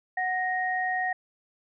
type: tone pair together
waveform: sine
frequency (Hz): 739.4 / 1868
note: F#5 / A#6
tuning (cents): -1 / +3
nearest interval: octave + major third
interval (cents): 1604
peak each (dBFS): -28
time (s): 0.17-1.13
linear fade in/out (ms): 5
effects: none